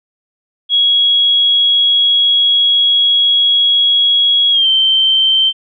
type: tone with pitch glide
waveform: sine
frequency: 3322 to 3117 Hz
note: G#7 to G7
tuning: 0 to -11 cents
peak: -8 dBFS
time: 0.69-5.53 s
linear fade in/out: 50 ms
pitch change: -111 cents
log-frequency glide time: 4.51-4.67 s
effects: none